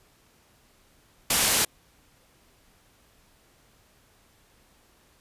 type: low-pass noise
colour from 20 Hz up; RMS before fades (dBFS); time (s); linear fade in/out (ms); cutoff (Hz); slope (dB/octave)
white; -23; 1.3-1.65; 5; 12000; 24
effects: pink hiss -61 dBFS RMS until 5.2 s + resampled to 32000 Hz